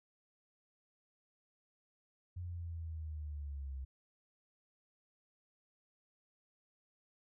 sine linear sweep, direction down, 89.5 to 65.41 Hz, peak -40 dBFS, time 2.36-3.85 s, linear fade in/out 10 ms, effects none

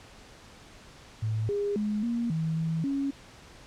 sine tone with pitch steps, 109.4 / 407.1 / 210 / 235.4 / 160.5 / 162 / 277 Hz, A2 / G#4 / G#3 / A#3 / E3 / E3 / C#4, -9 / -35 / +19 / +17 / -46 / -30 / -1 cents, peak -26 dBFS, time 1.22-3.11 s, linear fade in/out 10 ms, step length 270 ms, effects pink hiss -51 dBFS RMS until 3.66 s + low-pass 7000 Hz 12 dB/octave

